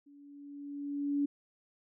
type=tone with level ramp; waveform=sine; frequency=285.4 Hz; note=D4; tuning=49 cents flat; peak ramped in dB=-55 to -26 dBFS; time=0.06-1.26 s; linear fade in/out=10 ms; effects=none